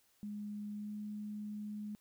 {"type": "tone with pitch glide", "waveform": "sine", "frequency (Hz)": [207.7, 209.6], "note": ["G#3", "G#3"], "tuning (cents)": [0, 16], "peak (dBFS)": -40, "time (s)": [0.23, 1.95], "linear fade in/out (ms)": 0, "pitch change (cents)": 16, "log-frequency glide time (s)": [0.74, 0.9], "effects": ["white hiss -72 dBFS RMS until 2 s"]}